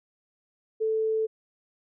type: tone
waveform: sine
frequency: 440 Hz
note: A4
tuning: in tune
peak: -23 dBFS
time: 0.8-1.27 s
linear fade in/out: 20 ms
effects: none